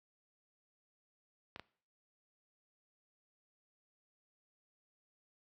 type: clicks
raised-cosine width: 0.3 ms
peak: -28 dBFS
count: 2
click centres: 1.561 / 1.596 s
effects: noise-tail reverb RT60 0.5 s tail -21 dB re dry + high-pass 60 Hz 12 dB/octave